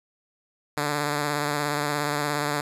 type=tone with vibrato; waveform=5% pulse; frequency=146.83 Hz; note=D3; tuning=in tune; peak=-13 dBFS; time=0.77-2.61 s; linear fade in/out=5 ms; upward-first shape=sine; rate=17 Hz; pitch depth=32 cents each way; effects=resampled to 32000 Hz